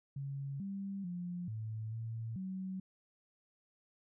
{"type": "tone with pitch steps", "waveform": "sine", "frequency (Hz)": [138.5, 196.6, 176.7, 109.8, 113.3, 188.5], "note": ["C#3", "G3", "F3", "A2", "A#2", "F#3"], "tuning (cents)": [-1, 5, 21, -3, -49, 32], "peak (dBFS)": -38, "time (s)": [0.16, 2.8], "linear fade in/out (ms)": 5, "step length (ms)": 440, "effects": []}